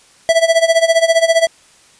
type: tone with tremolo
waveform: square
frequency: 659.3 Hz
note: E5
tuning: in tune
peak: -7 dBFS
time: 0.29-1.47 s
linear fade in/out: 0 ms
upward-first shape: sine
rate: 15 Hz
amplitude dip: 85%
effects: white hiss -48 dBFS RMS until 1.99 s + resampled to 22050 Hz